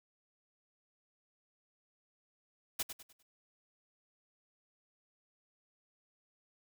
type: noise with echo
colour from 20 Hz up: white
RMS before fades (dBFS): -34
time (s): 2.79-2.83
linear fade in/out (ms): 10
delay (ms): 100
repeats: 4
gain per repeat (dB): -9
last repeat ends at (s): 3.23
effects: none